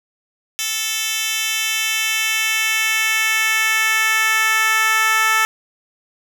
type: tone with high-pass filter sweep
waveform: 10% pulse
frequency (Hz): 440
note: A4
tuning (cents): 0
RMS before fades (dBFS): -18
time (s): 0.59-5.45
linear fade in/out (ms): 0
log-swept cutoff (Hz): 3800 to 1300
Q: 1.5
effects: none